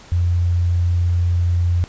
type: tone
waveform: sine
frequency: 87.31 Hz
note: F2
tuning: in tune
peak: -14 dBFS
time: 0.12-1.84 s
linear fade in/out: 0 ms
effects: pink hiss -43 dBFS RMS until 1.88 s + resampled to 16000 Hz